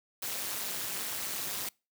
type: noise with amplitude modulation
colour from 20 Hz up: white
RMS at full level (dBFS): -32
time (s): 0.22-1.69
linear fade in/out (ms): 5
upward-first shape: sine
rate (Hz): 207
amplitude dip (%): 90
effects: noise-tail reverb RT60 0.3 s tail -26 dB re dry + high-pass 100 Hz 12 dB/octave